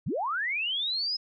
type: linear sweep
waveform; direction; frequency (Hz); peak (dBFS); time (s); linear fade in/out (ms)
sine; up; 84.3 to 5160; -27; 0.06-1.17; 10
effects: none